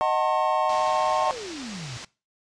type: chord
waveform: triangle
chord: D# diminished seventh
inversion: none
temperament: just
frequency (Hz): 622.3 / 746.7 / 896 / 1075.3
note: D#5 / F#5 / A5 / C6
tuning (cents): 0 / +16 / +31 / +47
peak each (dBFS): -24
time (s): 0.01-1.31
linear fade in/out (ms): 0
type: low-pass noise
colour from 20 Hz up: white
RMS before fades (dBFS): -40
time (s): 0.69-2.05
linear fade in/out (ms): 5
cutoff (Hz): 6200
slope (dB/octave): 24
type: exponential sweep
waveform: sine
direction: down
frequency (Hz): 686 to 114.1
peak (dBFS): -34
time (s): 1.21-1.97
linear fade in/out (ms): 0
effects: noise-tail reverb RT60 0.3 s tail -21 dB re dry + resampled to 22050 Hz